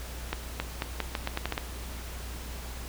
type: accelerating click train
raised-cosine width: 0.3 ms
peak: -13 dBFS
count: 10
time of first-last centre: 0.33-1.579 s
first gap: 270 ms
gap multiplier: 0.82
effects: added 60 Hz sine -38 dBFS peak until 2.88 s + pink hiss -43 dBFS RMS until 2.88 s